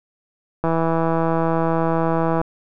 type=click train; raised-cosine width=1 ms; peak=-7 dBFS; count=292; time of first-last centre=0.64-2.414 s; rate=164 Hz; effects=none